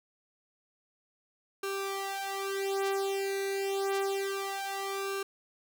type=tone with flanger; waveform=sawtooth; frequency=392 Hz; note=G4; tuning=in tune; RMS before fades=-33 dBFS; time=1.63-5.23 s; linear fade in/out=5 ms; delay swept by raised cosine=0.74 to 3.04 ms; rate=0.28 Hz; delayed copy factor=+0.95; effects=none